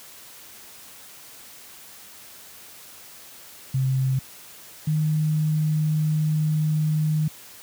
sine tone pair in turn, 132 / 154.19 Hz, C3 / D#3, +16 / -15 cents, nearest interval minor third, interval 269 cents, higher second, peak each -19 dBFS, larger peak neither, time 3.74-4.19 / 4.87-7.28 s, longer second, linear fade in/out 5 ms, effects white hiss -45 dBFS RMS until 7.62 s + high-pass 60 Hz 12 dB/octave

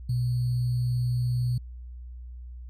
sine tone with sample-and-hold, 123.2 Hz, B2, 4 cents flat, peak -23 dBFS, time 0.09-1.58 s, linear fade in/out 5 ms, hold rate 4410 Hz, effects added 61 Hz sine -38 dBFS peak until 2.69 s + resampled to 32000 Hz

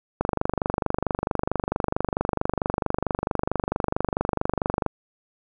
click train, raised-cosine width 1 ms, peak -8 dBFS, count 115, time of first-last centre 0.21-4.863 s, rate 24.5 Hz, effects none

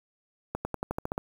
accelerating click train, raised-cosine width 1 ms, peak -16 dBFS, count 9, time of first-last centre 0.55-1.179 s, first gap 100 ms, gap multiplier 0.93, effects 7-bit

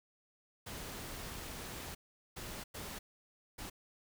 pink noise bursts at uneven times, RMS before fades -45 dBFS, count 4, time 0.66-1.95 / 2.36-2.64 / 2.74-2.99 / 3.58-3.7 s, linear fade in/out 10 ms, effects none

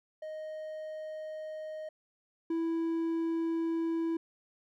triangle tone pair in turn, 622.3 / 329.7 Hz, D#5 / E4, 0 / 0 cents, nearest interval major seventh, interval 1100 cents, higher first, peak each -36 / -27 dBFS, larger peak second, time 0.22-1.89 / 2.5-4.17 s, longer neither, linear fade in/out 5 ms, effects none

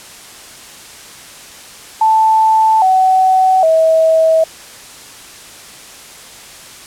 sine tone with pitch steps, 880 / 752.9 / 644.2 Hz, A5 / F#5 / E5, 0 / +30 / -40 cents, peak -7 dBFS, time 2.01-4.44 s, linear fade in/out 5 ms, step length 810 ms, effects white hiss -35 dBFS RMS until 6.86 s + low-pass 10000 Hz 12 dB/octave

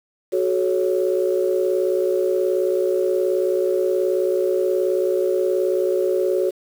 sine chord, F# minor, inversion none, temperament equal with one note detuned, 370 / 428.7 / 554.4 Hz, F#4 / A4 / C#5, 0 / -45 / 0 cents, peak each -19 / -23 / -22 dBFS, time 0.32-6.51 s, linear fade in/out 20 ms, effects tanh soft clip ceiling -8 dBFS + 7-bit

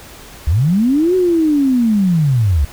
sine linear two-way sweep, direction up then down, 64 to 375.5 to 64 Hz, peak -10 dBFS, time 0.47-2.65 s, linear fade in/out 5 ms, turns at 1.15 s, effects pink hiss -37 dBFS RMS until 2.72 s

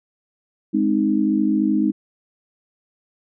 sine chord, Ab major, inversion none, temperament equal, 207.7 / 261.6 / 311.1 Hz, Ab3 / C4 / Eb4, 0 / 0 / 0 cents, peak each -20 / -22 / -19 dBFS, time 0.73-1.92 s, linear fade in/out 20 ms, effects none

